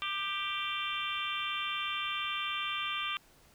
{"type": "harmonic tone with a mistuned harmonic", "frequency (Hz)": 392, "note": "G4", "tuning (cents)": 0, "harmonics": [3, 4, 5, 6, 7, 8, 9], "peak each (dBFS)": [-37, -45, -47, -39, -40, -39, -42], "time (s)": [0.02, 3.17], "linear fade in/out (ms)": 0, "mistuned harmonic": 3, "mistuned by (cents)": 25, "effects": ["pink hiss -62 dBFS RMS until 3.54 s"]}